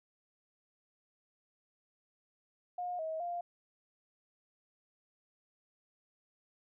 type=tone with pitch steps; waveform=sine; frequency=715 / 638 / 698 Hz; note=F5 / D#5 / F5; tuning=+41 / +43 / -1 cents; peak=-35 dBFS; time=2.78-3.41 s; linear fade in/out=5 ms; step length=210 ms; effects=none